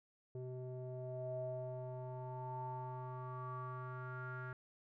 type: tone with low-pass filter sweep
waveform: square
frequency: 127.2 Hz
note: C3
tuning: 48 cents flat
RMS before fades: -45 dBFS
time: 0.35-4.53 s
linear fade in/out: 2 ms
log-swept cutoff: 480 to 1500 Hz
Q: 9.2
effects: none